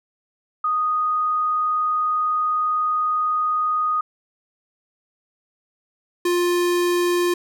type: tone pair in turn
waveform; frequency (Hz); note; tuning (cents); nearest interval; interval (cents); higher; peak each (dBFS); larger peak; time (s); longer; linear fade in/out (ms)
sine / square; 1241 / 351.6; D#6 / F4; -5 / +12; octave + minor seventh; 2183; first; -18; neither; 0.64-4.01 / 6.25-7.34; first; 5
effects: none